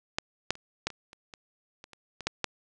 clicks, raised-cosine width 0.2 ms, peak -10 / -7 / -30 / -11 / -26 / -30 / -27 / -28 / -30 / -22 / -10 / -10 dBFS, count 12, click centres 0.185 / 0.506 / 0.554 / 0.87 / 0.903 / 1.131 / 1.338 / 1.841 / 1.933 / 2.207 / 2.27 / 2.443 s, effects resampled to 22050 Hz + 8-bit

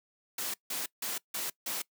white noise bursts, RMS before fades -35 dBFS, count 5, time 0.38-1.82 s, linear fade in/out 5 ms, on 160 ms, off 160 ms, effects noise-tail reverb RT60 0.1 s tail -22 dB re dry + high-pass 200 Hz 12 dB/octave

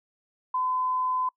sine tone, 1017 Hz, C6, 50 cents flat, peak -24 dBFS, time 0.54-1.29 s, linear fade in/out 5 ms, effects noise-tail reverb RT60 0.1 s tail -24 dB re dry

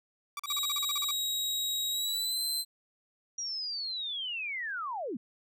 sawtooth tone bursts, 1161 Hz, D6, 20 cents flat, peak -31 dBFS, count 12, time 0.37-1.11 s, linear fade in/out 2 ms, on 25 ms, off 40 ms
sawtooth tone with pitch glide, 3814 to 4088 Hz, A#7 to C8, +39 to -41 cents, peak -27 dBFS, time 0.46-2.65 s, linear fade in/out 50 ms, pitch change +120 cents, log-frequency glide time 1.9-2.42 s
sine linear sweep, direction down, 5770 to 196 Hz, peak -33 dBFS, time 3.38-5.17 s, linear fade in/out 5 ms
effects none

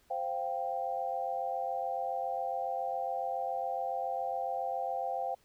sine chord, C suspended fourth, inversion none, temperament just, 523.3 / 697.7 / 784.9 Hz, C5 / F5 / G5, 0 / -2 / +2 cents, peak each -38 / -36 / -35 dBFS, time 0.1-5.35 s, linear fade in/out 10 ms, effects pink hiss -68 dBFS RMS until 5.44 s

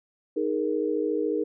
sine chord, D# suspended fourth, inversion none, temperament equal with one note detuned, 311.1 / 415.3 / 469.4 Hz, D#4 / G#4 / A#4, 0 / 0 / +12 cents, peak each -28 dBFS, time 0.36-1.44 s, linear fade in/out 10 ms, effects none

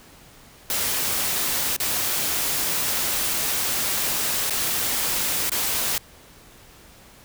white noise with dropouts, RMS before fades -24 dBFS, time 0.7-5.98 s, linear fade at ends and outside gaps 1 ms, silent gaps 1.764-1.801 / 4.498-4.506 / 5.496-5.518 s, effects pink hiss -49 dBFS RMS until 7.24 s

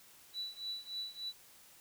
sine tone with tremolo, 3951 Hz, B7, in tune, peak -35 dBFS, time 0.33-1.33 s, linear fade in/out 50 ms, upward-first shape triangle, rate 3.4 Hz, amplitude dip 95%, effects tanh soft clip ceiling -32 dBFS + white hiss -60 dBFS RMS until 1.8 s

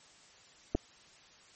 clicks, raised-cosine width 2 ms, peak -17 dBFS, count 2, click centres 0.749 / 0.752 s, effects white hiss -59 dBFS RMS until 1.55 s + MP3 32 kbps

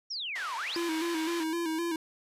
sine exponential two-way sweep, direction down then up, 5810 to 880 to 5480 Hz, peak -33 dBFS, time 0.1-0.77 s, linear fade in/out 10 ms, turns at 0.56 s
white band-pass noise, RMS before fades -42 dBFS, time 0.35-1.44 s, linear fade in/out 10 ms, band 880 to 3300 Hz, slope 12 dB/octave
square tone with vibrato, 329.6 Hz, E4, in tune, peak -30 dBFS, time 0.76-1.96 s, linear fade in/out 2 ms, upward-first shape square, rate 3.9 Hz, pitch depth 59 cents each way
effects resampled to 32000 Hz

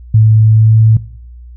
sine tone with pitch glide, 109.5 to 110.77 Hz, A2 to A2, -8 to +12 cents, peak -3 dBFS, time 0.14-0.97 s, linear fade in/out 5 ms, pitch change +20 cents, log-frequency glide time 0.49-0.78 s, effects noise-tail reverb RT60 0.7 s tail -20 dB re dry + added 60 Hz sine -30 dBFS peak until 1.56 s

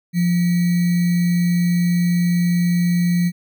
sine tone with sample-and-hold, 174.8 Hz, F3, 2 cents sharp, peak -14 dBFS, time 0.13-3.32 s, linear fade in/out 50 ms, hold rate 2100 Hz, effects none

